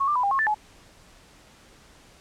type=tone with pitch steps; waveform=sine; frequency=1100 / 1186 / 995 / 801 / 1085 / 1762 / 848 Hz; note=C#6 / D6 / B5 / G5 / C#6 / A6 / G#5; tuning=-14 / +17 / +13 / +37 / -37 / +2 / +36 cents; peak=-20 dBFS; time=0-0.546 s; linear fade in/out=10 ms; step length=78 ms; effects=pink hiss -53 dBFS RMS until 2.2 s + low-pass 9000 Hz 12 dB/octave